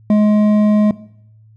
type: tone with hard clipping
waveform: sine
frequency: 210.5 Hz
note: G#3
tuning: 24 cents sharp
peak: -10 dBFS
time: 0.1-0.91 s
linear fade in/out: 2 ms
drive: 7 dB
effects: noise-tail reverb RT60 0.7 s tail -19 dB re dry + added 109 Hz sine -43 dBFS peak until 1.56 s